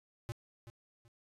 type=tone with echo; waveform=square; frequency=117 Hz; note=A#2; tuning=7 cents sharp; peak=-37 dBFS; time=0.29-0.32 s; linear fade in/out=0 ms; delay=380 ms; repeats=2; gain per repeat=-12 dB; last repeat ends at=1.08 s; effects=resampled to 32000 Hz + 13-bit